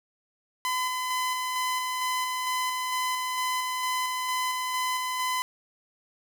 sawtooth tone with tremolo, 1014 Hz, B5, 45 cents sharp, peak -22 dBFS, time 0.65-5.42 s, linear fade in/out 0 ms, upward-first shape square, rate 2.2 Hz, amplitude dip 25%, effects none

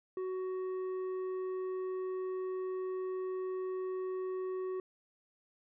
sine tone with tanh clipping, 372.8 Hz, F#4, 13 cents sharp, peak -36 dBFS, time 0.17-4.8 s, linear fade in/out 2 ms, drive 7 dB, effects none

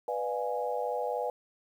sine chord, B diminished seventh, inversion none, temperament equal with one note detuned, 493.9 / 597.6 / 698.5 / 830.6 Hz, B4 / D5 / F5 / Ab5, 0 / +30 / 0 / 0 cents, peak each -33 / -36 / -37 / -35 dBFS, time 0.08-1.3 s, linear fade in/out 2 ms, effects 10-bit

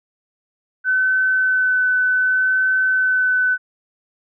sine tone with vibrato, 1514 Hz, F#6, 39 cents sharp, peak -14 dBFS, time 0.84-3.58 s, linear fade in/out 50 ms, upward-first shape sine, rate 0.66 Hz, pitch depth 10 cents each way, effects none

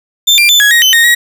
35% pulse tone with pitch steps, 3566 / 2379 / 3520 / 1669 / 1880 / 3045 / 1854 / 1903 Hz, A7 / D7 / A7 / G#6 / A#6 / F#7 / A#6 / A#6, +22 / +22 / 0 / +8 / +14 / +49 / -10 / +35 cents, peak -3 dBFS, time 0.27-1.15 s, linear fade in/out 10 ms, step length 110 ms, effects none

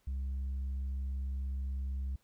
sine tone with tanh clipping, 66.7 Hz, C2, 34 cents sharp, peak -34 dBFS, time 0.07-2.16 s, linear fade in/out 5 ms, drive 2 dB, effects pink hiss -73 dBFS RMS until 2.23 s

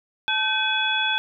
sine tone cluster, 869 / 1539 / 2526 / 3398 Hz, A5 / G6 / D#7 / G#7, -22 / -32 / +26 / +39 cents, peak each -28 / -25 / -27 / -24 dBFS, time 0.28-1.18 s, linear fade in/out 0 ms, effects none

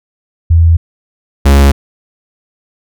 sine / 45% pulse tone pair in turn, 83 / 69.79 Hz, E2 / C#2, +12 / +12 cents, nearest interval minor third, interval 300 cents, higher first, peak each -3 dBFS, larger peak neither, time 0.5-0.77 / 1.45-1.72 s, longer neither, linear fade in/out 10 ms, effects none

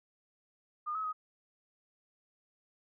sine tone with pitch steps, 1217 / 1285 / 1256 Hz, D#6 / E6 / D#6, -39 / -45 / +16 cents, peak -33 dBFS, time 0.86-1.13 s, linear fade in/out 20 ms, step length 90 ms, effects none

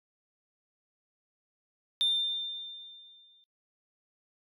sine tone with exponential decay, 3596 Hz, A7, 37 cents sharp, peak -21 dBFS, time 2.01-3.44 s, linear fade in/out 0 ms, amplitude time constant 310 ms, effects noise-tail reverb RT60 0.1 s tail -22 dB re dry + tanh soft clip ceiling -21 dBFS

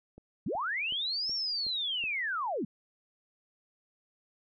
click train, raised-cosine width 2 ms, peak -36 dBFS, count 6, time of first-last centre 0.18-2.039 s, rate 2.69 Hz
sine linear two-way sweep, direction up then down, 125 to 5588 to 169.5 Hz, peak -30 dBFS, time 0.46-2.65 s, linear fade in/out 5 ms, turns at 1.33 s
effects none

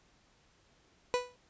30% pulse tone with exponential decay, 493.9 Hz, B4, in tune, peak -22 dBFS, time 1.14-1.36 s, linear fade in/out 0 ms, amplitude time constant 46 ms, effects pink hiss -67 dBFS RMS until 1.49 s + resampled to 16000 Hz

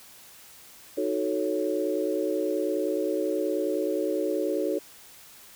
sine chord, D# half-diminished seventh, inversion none, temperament equal, 311.1 / 370 / 440 / 554.4 Hz, D#4 / F#4 / A4 / C#5, 0 / 0 / 0 / 0 cents, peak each -30 dBFS, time 0.97-4.79 s, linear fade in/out 10 ms, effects white hiss -50 dBFS RMS until 5.55 s

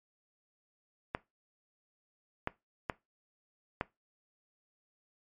clicks, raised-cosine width 0.5 ms, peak -16 dBFS, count 4, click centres 1.149 / 2.474 / 2.898 / 3.811 s, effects noise-tail reverb RT60 0.2 s tail -19 dB re dry + MP3 64 kbps

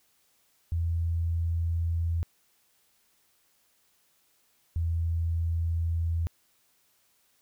sine tone pair in turn, 83.7 / 83.22 Hz, E2 / E2, +27 / +17 cents, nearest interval unison, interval 10 cents, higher first, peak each -25 dBFS, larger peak neither, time 0.72-2.23 / 4.76-6.27 s, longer neither, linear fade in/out 0 ms, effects white hiss -68 dBFS RMS until 7.41 s

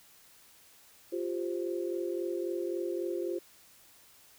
sine chord, F suspended second, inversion none, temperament just, 349.2 / 392.9 / 523.8 Hz, F4 / G4 / C5, 0 / +4 / +2 cents, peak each -33 / -37 / -39 dBFS, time 1.12-3.39 s, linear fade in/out 10 ms, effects white hiss -59 dBFS RMS until 4.38 s

